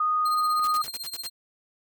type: tone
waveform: sine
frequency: 1238 Hz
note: D#6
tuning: 9 cents flat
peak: -21 dBFS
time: 0-0.82 s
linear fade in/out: 5 ms
type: tone with tremolo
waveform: sawtooth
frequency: 4186 Hz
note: C8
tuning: in tune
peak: -28 dBFS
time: 0.25-1.3 s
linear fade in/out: 10 ms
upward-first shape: sine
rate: 16 Hz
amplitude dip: 80%
type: clicks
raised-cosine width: 0.5 ms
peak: -29 dBFS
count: 2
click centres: 0.595 / 0.88 s
type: noise bursts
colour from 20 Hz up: white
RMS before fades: -38 dBFS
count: 7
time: 0.64-1.266 s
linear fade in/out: 0 ms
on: 32 ms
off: 67 ms
effects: none